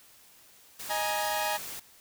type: noise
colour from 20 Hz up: white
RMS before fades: -40 dBFS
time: 0.79-1.8 s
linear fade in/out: 10 ms
type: chord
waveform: sawtooth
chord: D# suspended fourth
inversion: none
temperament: equal with one note detuned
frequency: 622.3 / 830.6 / 944.3 Hz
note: D#5 / G#5 / A#5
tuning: 0 / 0 / +22 cents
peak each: -30 / -27 / -31 dBFS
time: 0.89-1.58 s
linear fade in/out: 20 ms
effects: white hiss -57 dBFS RMS until 2 s